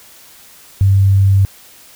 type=tone; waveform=sine; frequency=97.6 Hz; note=G2; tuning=7 cents flat; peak=-7 dBFS; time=0.81-1.45 s; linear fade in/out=0 ms; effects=white hiss -42 dBFS RMS until 1.95 s